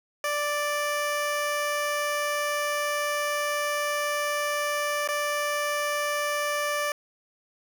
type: tone with dropouts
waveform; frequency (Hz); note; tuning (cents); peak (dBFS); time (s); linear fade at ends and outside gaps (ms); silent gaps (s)
15% pulse; 587.3; D5; 0; -19; 0.24-6.92; 2; 5.076-5.087
effects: none